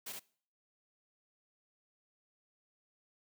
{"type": "noise with echo", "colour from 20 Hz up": "white", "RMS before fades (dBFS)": -43, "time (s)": [0.06, 0.13], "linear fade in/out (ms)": 10, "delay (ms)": 66, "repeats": 1, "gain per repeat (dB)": -2, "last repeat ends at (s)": 0.196, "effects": ["noise-tail reverb RT60 0.5 s tail -22 dB re dry", "high-pass 150 Hz 12 dB/octave"]}